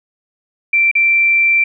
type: tone with dropouts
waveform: sine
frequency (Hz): 2349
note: D7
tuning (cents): 0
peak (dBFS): -9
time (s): 0.73-1.64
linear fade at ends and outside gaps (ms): 5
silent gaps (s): 0.914-0.952
effects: none